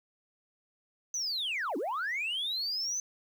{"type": "linear two-way sweep", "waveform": "sine", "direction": "down then up", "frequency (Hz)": [6200, 251.1, 6200], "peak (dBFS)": -29, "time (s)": [1.14, 3], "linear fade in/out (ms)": 2, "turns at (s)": 1.77, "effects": ["tanh soft clip ceiling -28 dBFS", "10-bit"]}